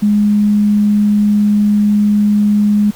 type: tone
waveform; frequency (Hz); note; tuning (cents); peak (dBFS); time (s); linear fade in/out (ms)
sine; 207.7; G#3; 0; -8; 0.02-2.91; 10
effects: pink hiss -38 dBFS RMS until 2.95 s